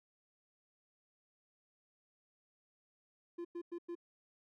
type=tone bursts; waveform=triangle; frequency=344.8 Hz; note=F4; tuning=22 cents flat; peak=-38 dBFS; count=4; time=3.38-3.953 s; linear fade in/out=10 ms; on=69 ms; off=99 ms; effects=none